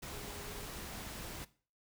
sine tone in noise, 411.7 Hz, G#4, 15 cents flat, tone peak -53 dBFS, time 0.12-0.67 s, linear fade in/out 10 ms, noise pink, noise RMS -45 dBFS, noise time 0.02-1.45 s, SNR -11 dB, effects noise-tail reverb RT60 0.4 s tail -18 dB re dry

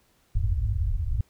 white low-pass noise, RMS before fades -25 dBFS, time 0.35-1.21 s, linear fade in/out 5 ms, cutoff 110 Hz, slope 96 dB/octave, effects pink hiss -65 dBFS RMS until 1.29 s

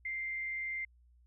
sine tone with frequency modulation, 2093 Hz, C7, in tune, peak -35 dBFS, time 0.05-0.85 s, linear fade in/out 5 ms, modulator 147 Hz, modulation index 0.2, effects added 60 Hz sine -61 dBFS peak until 1.26 s

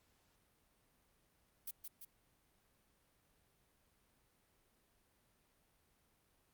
violet noise with echo, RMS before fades -44 dBFS, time 1.67-1.71 s, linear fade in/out 5 ms, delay 170 ms, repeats 2, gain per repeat -4 dB, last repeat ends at 2.05 s, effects pink hiss -75 dBFS RMS until 6.53 s + Opus 48 kbps

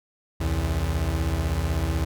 35% pulse beating tone pair, 65.41 / 81.41 Hz, C2 / E2, 0 / -21 cents, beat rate 16 Hz, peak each -25 / -23 dBFS, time 0.4-2.05 s, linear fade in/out 10 ms, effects none

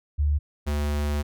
sine / square tone pair in turn, 73.42 / 73.42 Hz, D2 / D2, 0 / 0 cents, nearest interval unison, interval 0 cents, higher neither, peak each -19 / -24 dBFS, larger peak first, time 0.18-0.39 / 0.66-1.23 s, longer second, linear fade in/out 20 ms, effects none

